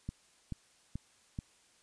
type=click train; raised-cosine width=5 ms; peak=-25 dBFS; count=4; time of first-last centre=0.09-1.389 s; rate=2.31 Hz; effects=white hiss -66 dBFS RMS until 1.82 s + resampled to 22050 Hz